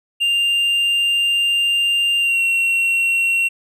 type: tone with pitch glide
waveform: triangle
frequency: 2794 to 2733 Hz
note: F7 to F7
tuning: 0 to -38 cents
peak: -13 dBFS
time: 0.2-3.49 s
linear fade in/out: 20 ms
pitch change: -38 cents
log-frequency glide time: 2.19-2.41 s
effects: none